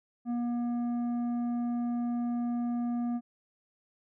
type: tone with tanh clipping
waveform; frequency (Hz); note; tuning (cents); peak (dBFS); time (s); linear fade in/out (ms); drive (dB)
sine; 239.4; A#3; +46; -30; 0.25-3.21; 50; 8
effects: none